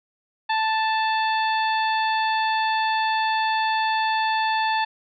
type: harmonic tone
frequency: 880 Hz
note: A5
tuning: in tune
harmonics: 1 / 2 / 3 / 4 / 5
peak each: -21 / -27 / -31 / -33 / -35 dBFS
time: 0.49-4.85 s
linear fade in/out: 10 ms
effects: none